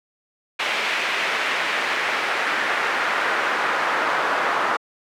brown noise with band-pass filter sweep, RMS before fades -22 dBFS, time 0.59-4.77 s, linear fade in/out 10 ms, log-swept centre 2500 to 1300 Hz, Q 1.5, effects high-pass 400 Hz 12 dB/octave

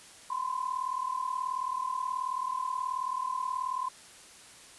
sine tone pair together, 1007.9 / 1046.5 Hz, B5 / C6, +35 / 0 cents, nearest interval minor second, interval 65 cents, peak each -33 / -33 dBFS, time 0.3-3.89 s, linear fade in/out 5 ms, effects white hiss -52 dBFS RMS until 4.78 s + resampled to 24000 Hz

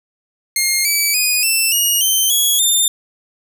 10% pulse tone with pitch steps, 2131 / 2297 / 2476 / 2669 / 2878 / 3102 / 3344 / 3605 Hz, C7 / D7 / D#7 / E7 / F#7 / G7 / G#7 / A7, +31 / -39 / -9 / +21 / -49 / -19 / +11 / +41 cents, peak -5 dBFS, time 0.56-2.88 s, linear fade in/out 2 ms, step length 290 ms, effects none

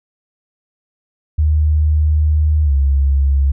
sine tone with pitch glide, 76.4 to 68.86 Hz, D#2 to C#2, -31 to -11 cents, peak -10 dBFS, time 1.38-3.52 s, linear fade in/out 10 ms, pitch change -180 cents, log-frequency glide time 2.64-2.72 s, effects none

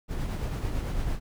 brown noise with tremolo, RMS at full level -28 dBFS, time 0.08-1.2 s, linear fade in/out 50 ms, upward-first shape triangle, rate 9 Hz, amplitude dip 40%, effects none

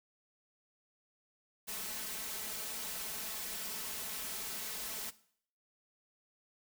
white noise with comb filter, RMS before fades -41 dBFS, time 1.67-5.11 s, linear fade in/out 20 ms, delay 4.6 ms, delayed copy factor +0.65, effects noise-tail reverb RT60 0.6 s tail -18 dB re dry

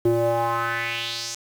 square tone with band-pass filter sweep, 116.54 Hz, A#2, in tune, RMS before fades -24 dBFS, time 0.05-1.35 s, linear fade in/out 5 ms, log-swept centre 360 to 6500 Hz, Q 3.3, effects 7-bit

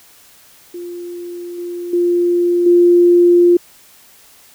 sine tone with level steps, 349.6 Hz, F4, 2 cents sharp, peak -25 / -22 / -11 / -6 dBFS, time 0.74-3.57 s, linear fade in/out 5 ms, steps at 1.58 / 1.93 / 2.66 s, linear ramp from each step 5 ms, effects white hiss -46 dBFS RMS until 4.54 s

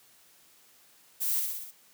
violet noise with echo, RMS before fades -30 dBFS, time 1.2-1.41 s, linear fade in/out 20 ms, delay 61 ms, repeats 5, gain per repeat -3 dB, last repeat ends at 1.715 s, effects white hiss -60 dBFS RMS until 1.93 s + high-pass 100 Hz 12 dB/octave

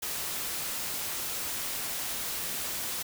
white noise, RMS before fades -34 dBFS, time 0.02-3.03 s, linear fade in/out 10 ms, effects none

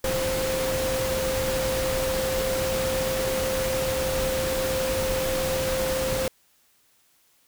sine tone in noise, 523.3 Hz, C5, in tune, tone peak -25 dBFS, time 0.04-6.28 s, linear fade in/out 2 ms, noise pink, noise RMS -29 dBFS, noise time 0.04-6.28 s, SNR +1 dB, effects white hiss -63 dBFS RMS until 7.47 s

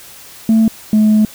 sine tone pair in turn, 222.4 / 214.5 Hz, A3 / A3, +19 / -44 cents, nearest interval minor second, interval 63 cents, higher first, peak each -5 dBFS, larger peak neither, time 0.49-0.68 / 0.93-1.25 s, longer second, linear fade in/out 2 ms, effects tanh soft clip ceiling -5 dBFS + white hiss -37 dBFS RMS until 1.34 s

